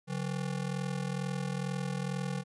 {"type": "ring-modulated tone", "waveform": "square", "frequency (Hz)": 161.4, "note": "E3", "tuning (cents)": -36, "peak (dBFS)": -30, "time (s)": [0.07, 2.44], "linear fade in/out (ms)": 50, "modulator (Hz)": 21.1, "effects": ["resampled to 24000 Hz"]}